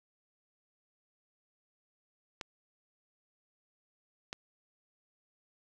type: clicks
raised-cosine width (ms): 0.2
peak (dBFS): -21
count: 2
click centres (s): 2.412 / 4.329
effects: none